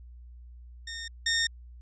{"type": "tone pair in turn", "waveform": "15% pulse", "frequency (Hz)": [1833, 1833], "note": ["A#6", "A#6"], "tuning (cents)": [-30, -30], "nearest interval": "unison", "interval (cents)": 0, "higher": "neither", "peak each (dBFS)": [-30, -18], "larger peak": "second", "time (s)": [[0.87, 1.08], [1.26, 1.47]], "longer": "neither", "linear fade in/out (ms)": 5, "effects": ["added 60 Hz sine -45 dBFS peak until 1.81 s", "resampled to 16000 Hz"]}